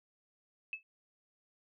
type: tone with exponential decay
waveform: sine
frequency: 2609 Hz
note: E7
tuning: 18 cents flat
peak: -32 dBFS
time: 0.73-0.83 s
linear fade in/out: 1 ms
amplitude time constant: 20 ms
effects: none